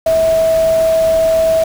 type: tone in noise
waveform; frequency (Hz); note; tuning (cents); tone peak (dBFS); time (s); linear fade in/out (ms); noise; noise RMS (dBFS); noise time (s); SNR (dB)
sine; 649; E5; -27; -9; 0.06-1.64; 5; pink; -27; 0.06-1.64; +15
effects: none